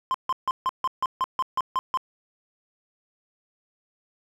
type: tone bursts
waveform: triangle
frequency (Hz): 1044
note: C6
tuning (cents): -4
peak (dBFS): -19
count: 11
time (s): 0.11-1.973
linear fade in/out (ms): 0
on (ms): 33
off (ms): 150
effects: none